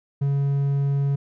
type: tone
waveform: triangle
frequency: 140 Hz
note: C#3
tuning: 18 cents sharp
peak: -17 dBFS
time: 0.21-1.16 s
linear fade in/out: 10 ms
effects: none